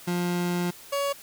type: tone pair in turn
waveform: 30% pulse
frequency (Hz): 176.1 / 562.3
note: F3 / C#5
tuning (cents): +15 / +25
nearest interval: octave + minor sixth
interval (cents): 2010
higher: second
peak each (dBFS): -22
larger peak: neither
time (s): 0.07-0.71 / 0.92-1.13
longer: first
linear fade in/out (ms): 10
effects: white hiss -47 dBFS RMS until 1.22 s